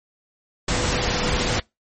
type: tone in noise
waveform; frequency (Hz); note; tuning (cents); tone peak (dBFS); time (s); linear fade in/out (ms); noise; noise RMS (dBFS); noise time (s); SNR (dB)
sine; 493.9; B4; 0; -30; 0.72-1.55; 5; pink; -22; 0.68-1.6; -11
effects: noise-tail reverb RT60 0.2 s tail -24 dB re dry + MP3 32 kbps